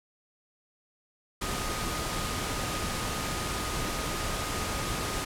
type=tone in noise; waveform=sine; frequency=1241 Hz; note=D#6; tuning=5 cents flat; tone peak=-39 dBFS; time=1.41-5.25 s; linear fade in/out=10 ms; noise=pink; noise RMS=-32 dBFS; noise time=1.41-5.25 s; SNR=-10 dB; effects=low-pass 11000 Hz 12 dB/octave